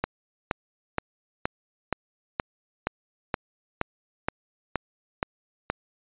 click train, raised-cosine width 0.5 ms, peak -9 dBFS, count 13, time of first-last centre 0.04-5.7 s, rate 2.12 Hz, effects resampled to 8000 Hz

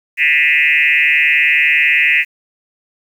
sine tone with frequency modulation, 2259 Hz, C#7, 32 cents sharp, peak -9 dBFS, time 0.17-2.25 s, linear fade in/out 50 ms, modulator 150 Hz, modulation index 2.8, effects 7-bit

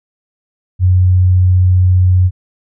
sine tone, 91.5 Hz, F#2, 19 cents flat, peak -6 dBFS, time 0.79-2.31 s, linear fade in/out 50 ms, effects none

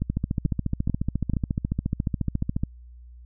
two click trains, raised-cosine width 5 ms, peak -12 / -12 dBFS, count 37 / 4, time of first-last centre 0.1-2.635 / 0.02-1.336 s, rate 14.2 / 2.28 Hz, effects added 60 Hz sine -43 dBFS peak until 3.25 s

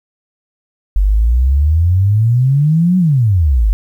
sine exponential two-way sweep, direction up then down, 46.25 to 187.7 to 46.25 Hz, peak -8 dBFS, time 0.96-3.73 s, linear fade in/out 0 ms, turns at 2.98 s, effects 8-bit

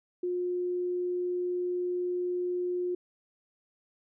sine tone, 357.6 Hz, F4, 41 cents sharp, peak -28 dBFS, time 0.23-2.95 s, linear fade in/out 5 ms, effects none

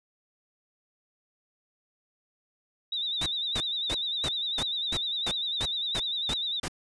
sine tone with vibrato, 3729 Hz, A#7, in tune, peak -28 dBFS, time 2.92-6.6 s, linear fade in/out 5 ms, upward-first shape sine, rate 10 Hz, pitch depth 88 cents each way
pink noise bursts, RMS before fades -32 dBFS, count 11, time 3.21-6.682 s, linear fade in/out 5 ms, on 52 ms, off 290 ms
effects resampled to 22050 Hz

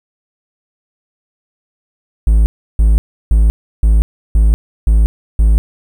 triangle tone bursts, 54.1 Hz, A1, 29 cents flat, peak -4 dBFS, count 7, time 2.27-5.58 s, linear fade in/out 0 ms, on 190 ms, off 330 ms, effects 7-bit

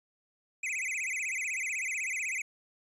square tone with vibrato, 2287 Hz, D7, 47 cents flat, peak -32 dBFS, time 0.63-2.42 s, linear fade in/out 5 ms, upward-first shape sine, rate 16 Hz, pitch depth 220 cents each way, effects resampled to 24000 Hz

